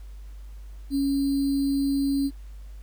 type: tone with sample-and-hold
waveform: sine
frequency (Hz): 277.2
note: C#4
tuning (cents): 0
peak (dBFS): -21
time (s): 0.9-2.31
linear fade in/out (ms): 50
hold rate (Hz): 4410
effects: added 50 Hz sine -38 dBFS peak until 2.82 s + pink hiss -60 dBFS RMS until 2.82 s